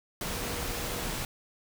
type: tone in noise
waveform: sine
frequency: 480 Hz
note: B4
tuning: 49 cents flat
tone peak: -43 dBFS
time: 0.28-1.02 s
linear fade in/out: 2 ms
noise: pink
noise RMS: -34 dBFS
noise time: 0.21-1.25 s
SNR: -12 dB
effects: none